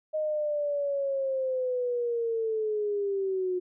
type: linear sweep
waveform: sine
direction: down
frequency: 622.3 to 359.7 Hz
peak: -26 dBFS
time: 0.13-3.6 s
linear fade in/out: 20 ms
effects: none